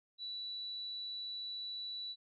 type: tone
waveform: sine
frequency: 3947 Hz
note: B7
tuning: 2 cents flat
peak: -40 dBFS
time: 0.18-2.16 s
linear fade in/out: 50 ms
effects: none